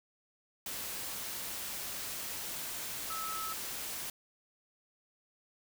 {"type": "tone in noise", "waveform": "sine", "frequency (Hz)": 1300, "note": "E6", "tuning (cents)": -24, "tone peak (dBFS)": -38, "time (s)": [3.1, 3.53], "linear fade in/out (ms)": 2, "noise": "white", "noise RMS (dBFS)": -40, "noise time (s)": [0.66, 4.1], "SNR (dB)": -1, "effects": []}